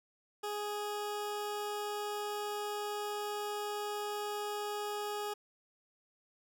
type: tone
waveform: 20% pulse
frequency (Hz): 415.3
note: G#4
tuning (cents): 0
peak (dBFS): -31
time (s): 0.43-5.34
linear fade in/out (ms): 10
effects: none